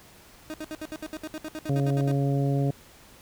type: tone bursts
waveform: 30% pulse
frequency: 311.1 Hz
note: D#4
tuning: in tune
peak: -30 dBFS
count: 16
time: 0.5-2.114 s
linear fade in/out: 0 ms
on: 39 ms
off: 66 ms
type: harmonic tone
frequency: 139.2 Hz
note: C#3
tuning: 8 cents sharp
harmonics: 1 / 2 / 3 / 4 / 5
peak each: -23 / -29 / -33 / -35 / -37 dBFS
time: 1.69-2.71 s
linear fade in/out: 5 ms
effects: pink hiss -52 dBFS RMS until 3.21 s